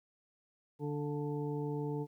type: harmonic tone with a mistuned harmonic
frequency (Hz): 146.83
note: D3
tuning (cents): 0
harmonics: 1 / 2 / 3 / 5 / 6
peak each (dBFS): -37 / -40 / -39 / -55 / -47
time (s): 0.79-2.07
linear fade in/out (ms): 50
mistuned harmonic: 5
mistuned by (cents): -28
effects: 12-bit